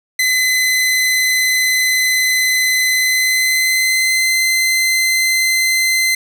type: tone with pitch glide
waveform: sawtooth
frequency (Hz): 2029 to 2063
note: B6 to C7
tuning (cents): +46 to -25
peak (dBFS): -9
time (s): 0.19-6.15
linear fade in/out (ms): 5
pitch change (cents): +29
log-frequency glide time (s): 2.92-4.37
effects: none